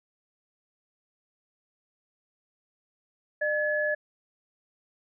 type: tone pair together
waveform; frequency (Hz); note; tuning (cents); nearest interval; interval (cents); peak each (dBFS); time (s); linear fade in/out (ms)
sine; 603.2 / 1706; D5 / G#6; +46 / +46; octave + tritone; 1800; -27; 3.41-3.95; 10
effects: none